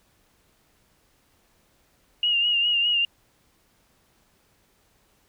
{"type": "tone with vibrato", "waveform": "sine", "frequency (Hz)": 2843, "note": "F7", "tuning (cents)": 30, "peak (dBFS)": -19, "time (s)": [2.23, 3.05], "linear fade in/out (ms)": 2, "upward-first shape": "sine", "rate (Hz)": 4.9, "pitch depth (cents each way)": 43, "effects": ["pink hiss -64 dBFS RMS until 5.28 s"]}